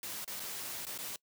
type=noise with dropouts; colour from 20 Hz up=white; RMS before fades=-41 dBFS; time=0.03-1.16 s; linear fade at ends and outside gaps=2 ms; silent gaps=0.245-0.277 / 0.397-0.401 / 0.853-0.867 / 0.978-0.987 s; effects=noise-tail reverb RT60 0.1 s tail -23 dB re dry + high-pass 100 Hz 12 dB/octave